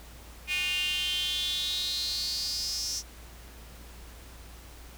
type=tone with high-pass filter sweep; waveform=square; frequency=164.6 Hz; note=E3; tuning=2 cents flat; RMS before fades=-31 dBFS; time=0.47-3.03 s; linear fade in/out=50 ms; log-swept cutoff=2500 to 5700 Hz; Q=8.4; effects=added 58 Hz sine -47 dBFS peak until 4.97 s + pink hiss -51 dBFS RMS until 4.97 s